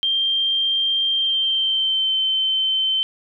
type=tone with pitch glide; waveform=sine; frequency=3174 to 3087 Hz; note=G7 to G7; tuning=+21 to -27 cents; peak=-17 dBFS; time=0.03-3.03 s; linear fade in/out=0 ms; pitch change=-48 cents; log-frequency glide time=1.1-2.15 s; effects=none